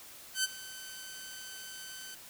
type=tone with ADSR envelope; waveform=10% pulse; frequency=1532 Hz; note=G6; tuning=40 cents flat; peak=-18 dBFS; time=0.34-2.15 s; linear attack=100 ms; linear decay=25 ms; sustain=-18 dB; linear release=9 ms; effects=white hiss -51 dBFS RMS until 2.29 s